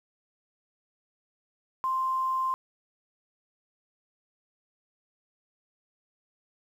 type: tone with quantisation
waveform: sine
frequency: 1046.5 Hz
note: C6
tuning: in tune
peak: -25 dBFS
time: 1.84-2.54 s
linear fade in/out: 0 ms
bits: 9
effects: none